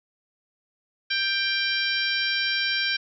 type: harmonic tone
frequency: 788 Hz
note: G5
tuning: 9 cents sharp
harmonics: 2 / 3 / 4 / 5 / 6 / 7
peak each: -27 / -29 / -30 / -31 / -32 / -32 dBFS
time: 1.1-2.97 s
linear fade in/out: 10 ms
effects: none